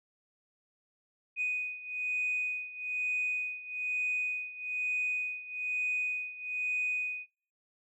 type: beating tone pair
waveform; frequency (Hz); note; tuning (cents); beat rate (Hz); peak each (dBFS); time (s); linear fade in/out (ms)
sine; 2489 / 2490.1; D#7 / D#7; 0 / +1; 1.1; -32 / -35; 1.36-7.27; 50
effects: noise-tail reverb RT60 0.5 s tail -26 dB re dry + tanh soft clip ceiling -24 dBFS